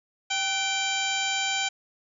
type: harmonic tone with a mistuned harmonic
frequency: 782 Hz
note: G5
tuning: 4 cents flat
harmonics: 1 / 2 / 3 / 4 / 5 / 6 / 7 / 8 / 9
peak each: -32 / -34 / -30 / -30 / -36 / -39 / -42 / -40 / -34 dBFS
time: 0.3-1.69 s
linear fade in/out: 10 ms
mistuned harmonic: 2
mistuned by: -64 cents
effects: none